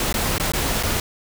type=noise with dropouts; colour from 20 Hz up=pink; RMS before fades=-22 dBFS; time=0-1 s; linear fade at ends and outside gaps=2 ms; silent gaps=0.127-0.141 / 0.382-0.398 / 0.52-0.535 / 0.828-0.833 s; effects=none